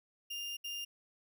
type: tone bursts at uneven times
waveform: 35% pulse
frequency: 2807 Hz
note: F7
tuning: 8 cents sharp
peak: -37 dBFS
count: 2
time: 0.3-0.57 / 0.64-0.85 s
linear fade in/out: 10 ms
effects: none